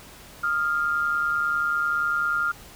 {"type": "tone pair together", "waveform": "sine", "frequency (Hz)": [1246.7, 1396.9], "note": ["D#6", "F6"], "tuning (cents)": [3, 0], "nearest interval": "major second", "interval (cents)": 197, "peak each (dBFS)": [-29, -22], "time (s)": [0.43, 2.52], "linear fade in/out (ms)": 10, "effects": ["pink hiss -46 dBFS RMS until 2.75 s"]}